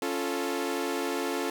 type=chord; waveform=sawtooth; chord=Db augmented; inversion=none; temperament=equal; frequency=277.2 / 349.2 / 440 Hz; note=Db4 / F4 / A4; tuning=0 / 0 / 0 cents; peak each=-29 dBFS; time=0.02-1.5 s; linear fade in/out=2 ms; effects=none